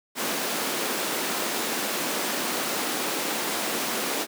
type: high-pass noise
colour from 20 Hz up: pink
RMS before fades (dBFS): -28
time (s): 0.15-4.27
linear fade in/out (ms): 50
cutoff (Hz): 230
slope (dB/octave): 24
effects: none